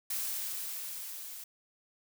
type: noise with level ramp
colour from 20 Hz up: blue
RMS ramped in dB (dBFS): -34 to -45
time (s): 0.1-1.44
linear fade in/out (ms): 5
effects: none